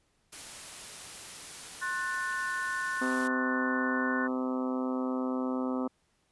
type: noise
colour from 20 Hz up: white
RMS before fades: -44 dBFS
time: 0.32-3.28 s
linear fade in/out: 10 ms
type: chord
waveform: sine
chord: F# diminished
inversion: second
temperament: just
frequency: 1065.6 / 1480 / 1776 Hz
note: C6 / F#6 / A6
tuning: +31 / 0 / +16 cents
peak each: -36 / -33 / -36 dBFS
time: 1.81-4.28 s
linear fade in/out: 20 ms
type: harmonic tone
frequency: 128.5 Hz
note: C3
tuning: 31 cents flat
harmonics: 2 / 3 / 4 / 5 / 6 / 7 / 8 / 9 / 10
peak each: -30 / -40 / -38 / -44 / -46 / -45 / -46 / -44 / -45 dBFS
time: 3.01-5.88 s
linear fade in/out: 10 ms
effects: pink hiss -72 dBFS RMS until 6.31 s + resampled to 24000 Hz